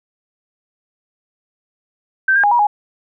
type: tone with pitch steps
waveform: sine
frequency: 1553 / 1612 / 822 / 959 / 830 Hz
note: G6 / G6 / G#5 / A#5 / G#5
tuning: -17 / +48 / -18 / +49 / -1 cents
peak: -10 dBFS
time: 2.28-2.67 s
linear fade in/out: 5 ms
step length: 78 ms
effects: none